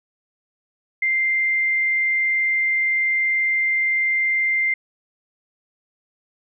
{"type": "tone", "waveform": "sine", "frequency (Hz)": 2093, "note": "C7", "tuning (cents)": 0, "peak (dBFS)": -17, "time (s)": [1.02, 4.74], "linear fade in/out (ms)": 5, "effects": []}